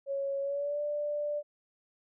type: tone with pitch glide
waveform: sine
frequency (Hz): 553 to 589.3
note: C#5 to D5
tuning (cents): -4 to +6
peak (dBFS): -30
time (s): 0.06-1.43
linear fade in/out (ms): 50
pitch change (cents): +110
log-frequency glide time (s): 0.41-0.81
effects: none